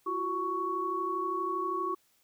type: tone cluster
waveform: sine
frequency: 341.6 / 374.1 / 1114 Hz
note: F4 / F#4 / C#6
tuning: -38 / +19 / +8 cents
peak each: -37 / -36 / -31 dBFS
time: 0.06-1.95 s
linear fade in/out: 10 ms
effects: white hiss -69 dBFS RMS until 2.23 s